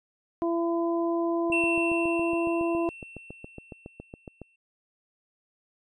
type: harmonic tone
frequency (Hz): 337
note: E4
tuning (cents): +38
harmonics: 1 / 2 / 3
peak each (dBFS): -25 / -31 / -35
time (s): 0.42-2.89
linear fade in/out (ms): 0
type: click train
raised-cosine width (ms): 2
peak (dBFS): -26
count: 22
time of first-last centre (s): 1.5-4.417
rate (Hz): 7.2
type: tone with exponential decay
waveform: triangle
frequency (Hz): 2700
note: E7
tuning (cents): +41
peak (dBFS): -22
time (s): 1.52-4.56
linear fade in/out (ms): 5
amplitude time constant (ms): 660
effects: resampled to 22050 Hz